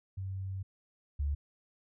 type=tone pair in turn; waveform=sine; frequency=95.7 / 71.69 Hz; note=G2 / D2; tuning=-41 / -41 cents; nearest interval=perfect fourth; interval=500 cents; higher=first; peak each=-35 / -29 dBFS; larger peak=second; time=0.17-0.63 / 1.19-1.35 s; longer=first; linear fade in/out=10 ms; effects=none